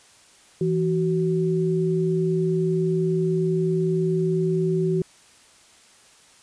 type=tone pair together; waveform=sine; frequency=165 / 374.9 Hz; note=E3 / F#4; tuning=+2 / +23 cents; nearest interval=octave + major second; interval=1421 cents; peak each=-22 dBFS; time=0.61-5.02 s; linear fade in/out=2 ms; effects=white hiss -53 dBFS RMS until 6.42 s + resampled to 22050 Hz